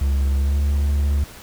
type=tone with pitch glide; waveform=triangle; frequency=68.5 to 71.45 Hz; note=C#2 to D2; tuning=-20 to -47 cents; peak=-14 dBFS; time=0.01-1.24 s; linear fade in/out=5 ms; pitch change=+73 cents; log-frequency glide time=0.38-0.58 s; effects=pink hiss -41 dBFS RMS until 1.42 s